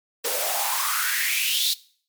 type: noise with high-pass filter sweep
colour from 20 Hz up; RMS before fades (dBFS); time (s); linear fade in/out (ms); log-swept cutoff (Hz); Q
white; -24; 0.24-1.74; 10; 450 to 4100; 5.6
effects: noise-tail reverb RT60 0.5 s tail -20 dB re dry + MP3 96 kbps